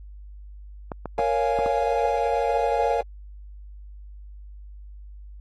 clicks, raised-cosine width 1 ms, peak -16 dBFS, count 5, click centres 0.918 / 1.057 / 1.192 / 1.589 / 1.661 s
triangle chord, Bb minor seventh, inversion none, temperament equal with one note detuned, 466.2 / 554.4 / 696 / 830.6 Hz, Bb4 / Db5 / F5 / Ab5, 0 / 0 / -6 / 0 cents, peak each -24 dBFS, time 1.18-3.01 s, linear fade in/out 2 ms
effects added 50 Hz sine -39 dBFS peak until 5.4 s + AAC 32 kbps

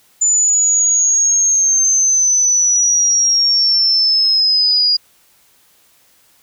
sine linear sweep, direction down, 7040 to 4848 Hz, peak -10 dBFS, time 0.21-4.97 s, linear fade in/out 10 ms, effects white hiss -53 dBFS RMS until 6.42 s

